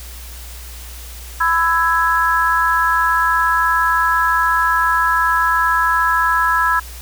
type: chord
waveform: sine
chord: E major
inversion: second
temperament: equal with one note detuned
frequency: 1001.6 / 1318.5 / 1661.2 Hz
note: B5 / E6 / G#6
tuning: +24 / 0 / 0 cents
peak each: -17 dBFS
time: 1.4-6.8 s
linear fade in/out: 10 ms
effects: added 60 Hz sine -32 dBFS peak until 7.01 s + white hiss -37 dBFS RMS until 7.01 s